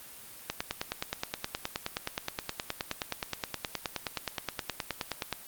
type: click train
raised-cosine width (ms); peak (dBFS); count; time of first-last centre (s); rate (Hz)
0.2; -13; 47; 0.5-5.327; 9.53
effects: white hiss -48 dBFS RMS until 5.47 s + Opus 32 kbps